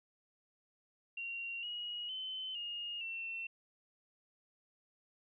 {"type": "tone with pitch steps", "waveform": "sine", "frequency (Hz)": [2756, 2897, 3055, 2850, 2699], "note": ["F7", "F#7", "G7", "F7", "E7"], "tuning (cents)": [-24, -37, -45, 34, 40], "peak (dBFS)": -39, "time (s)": [1.17, 3.47], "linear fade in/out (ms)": 5, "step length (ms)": 460, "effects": []}